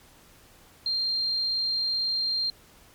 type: tone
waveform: sine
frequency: 4186 Hz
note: C8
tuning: in tune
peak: -24 dBFS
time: 0.86-2.5 s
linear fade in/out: 2 ms
effects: pink hiss -55 dBFS RMS until 2.94 s + MP3 96 kbps